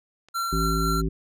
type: click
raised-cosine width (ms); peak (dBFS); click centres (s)
0.2; -33; 0.286
type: tone with tremolo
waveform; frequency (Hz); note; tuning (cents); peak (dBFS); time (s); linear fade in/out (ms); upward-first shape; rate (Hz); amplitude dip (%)
square; 1363; F6; -43; -25; 0.34-1.02; 20; triangle; 4; 30
type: harmonic tone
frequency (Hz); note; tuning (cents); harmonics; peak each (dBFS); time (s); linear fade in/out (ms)
54.2; A1; -25; 1 / 3 / 5 / 7; -25 / -27 / -31 / -31; 0.52-1.09; 10
effects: none